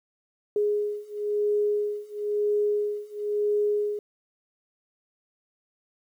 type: beating tone pair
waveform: sine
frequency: 415.3 / 416.29 Hz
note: G#4 / G#4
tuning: 0 / +4 cents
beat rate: 0.99 Hz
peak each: -27 / -26 dBFS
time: 0.56-3.99 s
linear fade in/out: 2 ms
effects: 10-bit